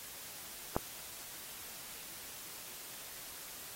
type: click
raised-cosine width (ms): 1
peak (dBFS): -16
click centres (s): 0.765
effects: white hiss -48 dBFS RMS until 3.75 s + AAC 48 kbps